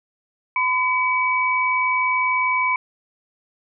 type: tone pair together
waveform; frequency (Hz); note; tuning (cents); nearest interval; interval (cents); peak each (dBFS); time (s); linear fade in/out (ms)
sine; 1013.4 / 2275; B5 / C#7; +44 / +44; octave + major second; 1400; -20; 0.56-2.76; 2
effects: none